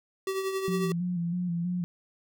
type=tone with tremolo; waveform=square; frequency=384.1 Hz; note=G4; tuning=35 cents flat; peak=-27 dBFS; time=0.27-0.92 s; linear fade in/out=2 ms; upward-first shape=triangle; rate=11 Hz; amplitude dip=55%
type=tone with vibrato; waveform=sine; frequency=174.61 Hz; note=F3; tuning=in tune; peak=-27 dBFS; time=0.68-1.84 s; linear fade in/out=0 ms; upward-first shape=square; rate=3.1 Hz; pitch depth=42 cents each way
effects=none